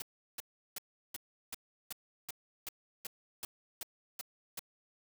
white noise bursts, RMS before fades -41 dBFS, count 13, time 0-4.593 s, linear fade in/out 2 ms, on 21 ms, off 360 ms, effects none

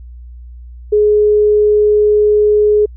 sine tone, 420 Hz, G#4, 19 cents sharp, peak -7 dBFS, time 0.92-2.86 s, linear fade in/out 10 ms, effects added 60 Hz sine -30 dBFS peak until 2.96 s

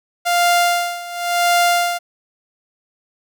sawtooth tone with tremolo, 698.5 Hz, F5, in tune, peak -8 dBFS, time 0.25-1.99 s, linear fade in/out 20 ms, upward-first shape sine, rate 0.93 Hz, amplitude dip 85%, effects none

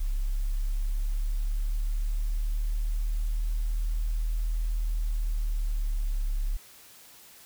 sine exponential two-way sweep, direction up then down, 34.23 to 40.06 to 34.23 Hz, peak -24 dBFS, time 0-6.57 s, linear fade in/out 10 ms, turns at 4.61 s, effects tanh soft clip ceiling -20 dBFS + white hiss -52 dBFS RMS until 7.45 s

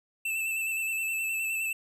square tone with vibrato, 2649 Hz, E7, 8 cents sharp, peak -29 dBFS, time 0.25-1.73 s, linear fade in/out 5 ms, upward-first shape square, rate 9.6 Hz, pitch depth 23 cents each way, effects none

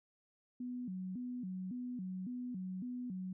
sine tone with vibrato, 214.5 Hz, A3, 44 cents flat, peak -39 dBFS, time 0.6-3.33 s, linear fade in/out 5 ms, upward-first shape square, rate 1.8 Hz, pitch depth 250 cents each way, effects none

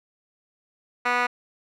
15% pulse tone with band-pass filter, 245 Hz, B3, 14 cents flat, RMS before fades -23 dBFS, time 1.05-1.27 s, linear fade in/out 10 ms, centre 1600 Hz, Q 6.1, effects none

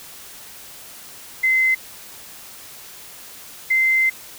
sine tone pair in turn, 2059 / 2075 Hz, C7 / C7, -28 / -15 cents, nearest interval unison, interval 13 cents, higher second, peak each -14 dBFS, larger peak neither, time 1.43-1.75 / 3.7-4.1 s, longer second, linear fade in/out 10 ms, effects white hiss -40 dBFS RMS until 4.38 s

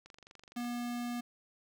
click train, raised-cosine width 0.2 ms, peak -36 dBFS, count 15, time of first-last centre 0.06-0.646 s, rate 23.9 Hz
square tone, 241 Hz, B3, 42 cents flat, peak -36 dBFS, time 0.56-1.21 s, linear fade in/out 10 ms
effects 13-bit

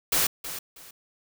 white noise with echo, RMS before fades -23 dBFS, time 0.12-0.27 s, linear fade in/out 5 ms, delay 320 ms, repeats 2, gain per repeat -12 dB, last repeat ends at 0.91 s, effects none

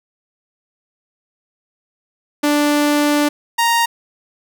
sawtooth tone pair in turn, 293.7 / 932.4 Hz, D4 / A#5, 0 / 0 cents, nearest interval octave + minor sixth, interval 2000 cents, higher second, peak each -9 dBFS, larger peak neither, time 2.43-3.29 / 3.58-3.86 s, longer first, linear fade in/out 10 ms, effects none

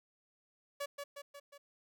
sawtooth tone with echo, 569 Hz, C#5, 45 cents sharp, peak -33 dBFS, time 0.8-0.86 s, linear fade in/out 10 ms, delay 180 ms, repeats 4, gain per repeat -4 dB, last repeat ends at 1.58 s, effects none

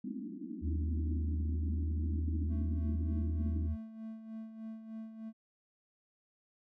pink band-pass noise, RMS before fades -43 dBFS, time 0.04-3.68 s, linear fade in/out 5 ms, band 190 to 330 Hz, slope 96 dB/octave
sine tone with pitch glide, 78.4 to 79.49 Hz, D#2 to D#2, +14 to +38 cents, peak -31 dBFS, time 0.61-3.77 s, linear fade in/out 50 ms, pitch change +24 cents, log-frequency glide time 1.42-2.83 s
triangle tone with tremolo, 221.8 Hz, A3, 14 cents sharp, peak -38 dBFS, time 2.48-5.33 s, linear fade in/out 50 ms, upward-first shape sine, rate 3.3 Hz, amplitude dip 60%
effects none

